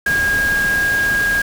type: tone in noise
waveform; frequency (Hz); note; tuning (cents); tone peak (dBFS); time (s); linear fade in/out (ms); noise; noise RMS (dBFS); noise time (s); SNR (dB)
sine; 1631; G#6; -32; -14; 0.06-1.42; 5; pink; -26; 0.06-1.42; +9
effects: none